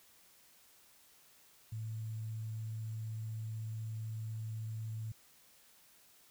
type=tone with sample-and-hold; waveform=sine; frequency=110.5 Hz; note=A2; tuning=8 cents sharp; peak=-38 dBFS; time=1.72-5.12 s; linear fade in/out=5 ms; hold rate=7350 Hz; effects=white hiss -64 dBFS RMS until 6.3 s